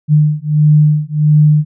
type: beating tone pair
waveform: sine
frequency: 150.3 / 151.8 Hz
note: D3 / D#3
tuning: +40 / -42 cents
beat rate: 1.5 Hz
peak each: -10 dBFS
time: 0.08-1.65 s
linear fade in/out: 50 ms
effects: none